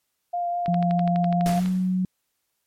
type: tone with vibrato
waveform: sine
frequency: 699 Hz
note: F5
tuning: 1 cent sharp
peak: -23 dBFS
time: 0.33-1.6 s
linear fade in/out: 10 ms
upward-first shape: triangle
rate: 4.9 Hz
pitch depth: 13 cents each way
type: click train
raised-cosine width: 0.3 ms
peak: -19 dBFS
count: 13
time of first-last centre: 0.66-1.66 s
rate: 12 Hz
type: tone with pitch glide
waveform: sine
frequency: 174.61 to 184.67 Hz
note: F3 to F#3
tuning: 0 to -3 cents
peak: -20 dBFS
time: 0.68-2.05 s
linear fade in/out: 2 ms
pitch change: +97 cents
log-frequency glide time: 1.49-1.66 s
type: noise with exponential decay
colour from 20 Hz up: pink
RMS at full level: -30 dBFS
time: 1.46-2.06 s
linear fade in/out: 0 ms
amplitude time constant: 130 ms
effects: white hiss -75 dBFS RMS until 2.66 s + MP3 64 kbps